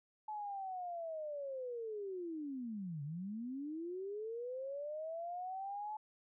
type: linear two-way sweep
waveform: sine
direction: down then up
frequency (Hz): 863 to 138.59 to 863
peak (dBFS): -40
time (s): 0.28-5.97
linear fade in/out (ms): 5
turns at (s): 3.03
effects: none